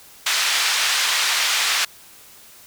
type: band-pass noise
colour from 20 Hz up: white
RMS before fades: -20 dBFS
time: 0.26-1.85 s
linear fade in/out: 5 ms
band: 1200 to 4800 Hz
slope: 12 dB/octave
effects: white hiss -46 dBFS RMS until 2.66 s